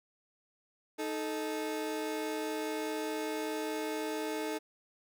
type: tone pair together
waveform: 30% pulse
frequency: 311.1 / 435.9 Hz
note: D#4 / A4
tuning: 0 / -16 cents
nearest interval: tritone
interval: 584 cents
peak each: -34 / -34 dBFS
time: 0.98-4.59 s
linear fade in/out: 20 ms
effects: none